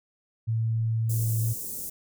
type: tone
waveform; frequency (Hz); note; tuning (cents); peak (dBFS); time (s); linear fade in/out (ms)
sine; 112.8; A2; +44; -23; 0.47-1.54; 20
type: band-stop noise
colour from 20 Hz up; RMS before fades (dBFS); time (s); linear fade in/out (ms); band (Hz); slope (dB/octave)
white; -35; 1.09-1.9; 10; 460 to 6900; 24
effects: none